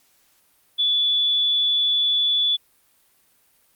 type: tone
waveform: sine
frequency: 3448 Hz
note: A7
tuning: 36 cents flat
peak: -17 dBFS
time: 0.78-2.57 s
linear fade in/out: 20 ms
effects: white hiss -61 dBFS RMS until 3.75 s + Opus 48 kbps